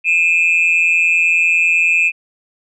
sine tone pair together, 2438 / 2608 Hz, D#7 / E7, -36 / -19 cents, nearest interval minor second, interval 117 cents, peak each -12 dBFS, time 0.04-2.12 s, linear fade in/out 50 ms, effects tanh soft clip ceiling -6 dBFS

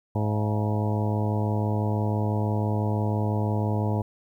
harmonic tone with a mistuned harmonic, 106 Hz, G#2, 36 cents sharp, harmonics 1 / 2 / 3 / 4 / 5 / 6 / 7 / 8 / 9, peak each -24 / -30 / -34 / -35 / -36 / -38 / -38 / -37 / -38 dBFS, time 0.15-4.02 s, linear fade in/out 5 ms, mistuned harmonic 7, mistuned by -86 cents, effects 10-bit

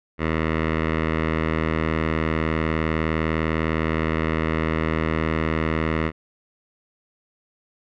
10% pulse tone with low-pass filter, 79.7 Hz, D#2, 42 cents sharp, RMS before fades -23 dBFS, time 0.18-6.12 s, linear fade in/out 50 ms, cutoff 2100 Hz, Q 2, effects none

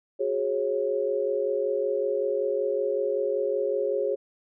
sine chord, F# suspended second, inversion none, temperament equal with one note detuned, 370 / 415.3 / 544.8 Hz, F#4 / G#4 / C#5, 0 / 0 / -30 cents, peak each -31 / -27 / -27 dBFS, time 0.19-4.16 s, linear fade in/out 20 ms, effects none

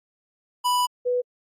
square / sine tone pair in turn, 987.8 / 493.9 Hz, B5 / B4, 0 / 0 cents, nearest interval octave, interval 1200 cents, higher first, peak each -20 dBFS, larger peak neither, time 0.64-0.87 / 1.05-1.22 s, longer first, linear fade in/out 20 ms, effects AAC 48 kbps

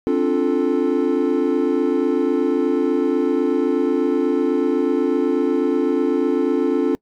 triangle chord, D minor seventh, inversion third, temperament equal with one note detuned, 265.6 / 293.7 / 349.2 / 440 Hz, C4 / D4 / F4 / A4, +26 / 0 / 0 / 0 cents, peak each -19 dBFS, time 0.07-6.95 s, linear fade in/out 0 ms, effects noise-tail reverb RT60 0.1 s tail -24 dB re dry + tanh soft clip ceiling -4 dBFS

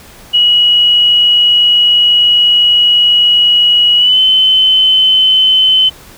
sine tone with pitch glide, 2913 to 3053 Hz, F#7 to G7, -28 to -46 cents, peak -5 dBFS, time 0.33-5.9 s, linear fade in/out 20 ms, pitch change +82 cents, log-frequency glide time 3.97-4.19 s, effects pink hiss -37 dBFS RMS until 6.17 s

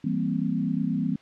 sine chord, C dominant seventh, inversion first, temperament equal, 164.81 / 196 / 233.1 / 261.6 Hz, E3 / G3 / Bb3 / C4, 0 / 0 / 0 / 0 cents, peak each -29 dBFS, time 0.04-1.16 s, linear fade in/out 5 ms, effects white hiss -56 dBFS RMS until 1.21 s + low-pass 3000 Hz 12 dB/octave

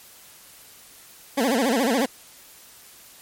20% pulse tone with vibrato, 250 Hz, B3, 21 cents sharp, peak -14 dBFS, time 1.37-2.06 s, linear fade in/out 10 ms, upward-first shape sine, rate 14 Hz, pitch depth 220 cents each way, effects white hiss -48 dBFS RMS until 3.21 s + MP3 64 kbps

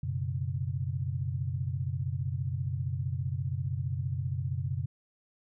sine chord, F# suspended fourth, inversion none, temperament equal, 92.5 / 123.47 / 138.59 Hz, F#2 / B2 / C#3, 0 / 0 / 0 cents, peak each -34 dBFS, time 0.03-4.86 s, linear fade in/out 5 ms, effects none

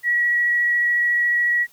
sine tone with vibrato, 1922 Hz, B6, 48 cents flat, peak -16 dBFS, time 0.03-1.67 s, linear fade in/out 50 ms, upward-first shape triangle, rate 14 Hz, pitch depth 11 cents each way, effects white hiss -54 dBFS RMS until 1.72 s

